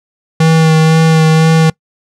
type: tone with vibrato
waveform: square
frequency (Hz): 160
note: D#3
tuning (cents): +49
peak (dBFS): -6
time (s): 0.4-1.7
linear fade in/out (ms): 5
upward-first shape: sine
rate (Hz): 2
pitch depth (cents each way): 16
effects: noise-tail reverb RT60 0.1 s tail -24 dB re dry + low-pass 8000 Hz 12 dB/octave